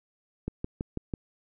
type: click train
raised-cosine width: 3 ms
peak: -18 dBFS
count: 5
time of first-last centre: 0.48-1.138 s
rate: 6.08 Hz
effects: none